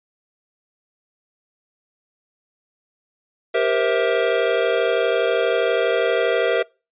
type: chord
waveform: square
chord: C dominant seventh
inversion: second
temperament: just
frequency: 392.4 / 470.9 / 523.3 / 654.1 Hz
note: G4 / Bb4 / C5 / E5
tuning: +2 / +18 / 0 / -14 cents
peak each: -25 / -21 / -25 / -23 dBFS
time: 3.54-6.63 s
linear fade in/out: 10 ms
effects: noise-tail reverb RT60 0.3 s tail -25 dB re dry + resampled to 8000 Hz